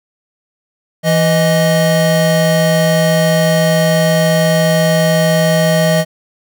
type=tone pair together; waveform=square; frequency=165.81 / 626 Hz; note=E3 / D#5; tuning=+10 / +10 cents; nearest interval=octave + major seventh; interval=2300 cents; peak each=-13 / -13 dBFS; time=1.03-6.05 s; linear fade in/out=50 ms; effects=none